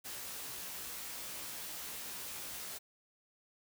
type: noise with comb filter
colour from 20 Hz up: white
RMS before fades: -44 dBFS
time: 0.04-2.79 s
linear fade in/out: 20 ms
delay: 16 ms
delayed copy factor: +0.9
effects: none